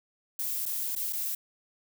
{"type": "noise with dropouts", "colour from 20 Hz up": "violet", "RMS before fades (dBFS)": -32, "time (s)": [0.39, 1.35], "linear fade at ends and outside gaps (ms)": 5, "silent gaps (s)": [[0.656, 0.66], [0.953, 0.961], [1.126, 1.131]], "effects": []}